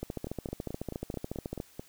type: two click trains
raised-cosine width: 2 ms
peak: -24 / -21 dBFS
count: 8 / 23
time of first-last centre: 0.27-1.795 / 0.03-1.601 s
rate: 4.59 / 14 Hz
effects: white hiss -59 dBFS RMS until 1.88 s